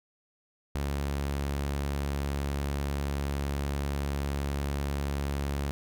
sawtooth tone, 70.5 Hz, C#2, 30 cents sharp, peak -25 dBFS, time 0.75-5.71 s, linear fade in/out 0 ms, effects none

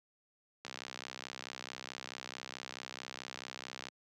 click train, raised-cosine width 0.2 ms, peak -24 dBFS, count 210, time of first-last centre 0.65-3.885 s, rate 64.6 Hz, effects high-pass 150 Hz 12 dB/octave

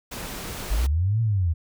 pink noise, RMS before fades -34 dBFS, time 0.11-0.87 s, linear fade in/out 10 ms
sine linear two-way sweep, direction up then down, 43.81 to 116.3 to 77.7 Hz, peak -19 dBFS, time 0.7-1.54 s, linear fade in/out 20 ms, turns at 1.21 s
effects none

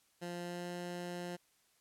15% pulse tone with pitch glide, 174.61 to 176.13 Hz, F3 to F3, 0 to +15 cents, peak -34 dBFS, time 0.21-1.37 s, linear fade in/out 20 ms, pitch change +15 cents, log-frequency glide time 0.36-0.7 s, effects white hiss -72 dBFS RMS until 1.8 s + low-pass 12000 Hz 12 dB/octave

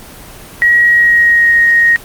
sine tone with pitch glide, 1906 to 1871.1 Hz, A#6 to A#6, +38 to +6 cents, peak -5 dBFS, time 0.62-1.96 s, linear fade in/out 0 ms, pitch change -32 cents, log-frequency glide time 0.8-1.54 s, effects pink hiss -33 dBFS RMS until 2.04 s + Opus 24 kbps

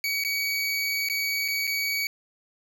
25% pulse tone with dropouts, 2261 Hz, C#7, 34 cents sharp, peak -21 dBFS, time 0.04-2.07 s, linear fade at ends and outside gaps 1 ms, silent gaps 0.238-0.248 / 1.087-1.098 / 1.48-1.484 / 1.67-1.675 s, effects none

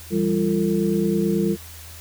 sine tone cluster, 169.4 / 198.6 / 343.2 / 450.1 Hz, E3 / G3 / F4 / A4, +48 / +23 / -30 / +39 cents, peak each -26 / -21 / -23 / -26 dBFS, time 0.1-1.57 s, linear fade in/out 50 ms, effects added 81 Hz sine -41 dBFS peak until 2 s + white hiss -42 dBFS RMS until 2 s

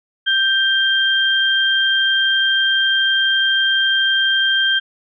sine tone pair together, 1568 / 3183 Hz, G6 / G7, 0 / +26 cents, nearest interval octave, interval 1226 cents, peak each -16 dBFS, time 0.26-4.8 s, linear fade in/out 20 ms, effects none

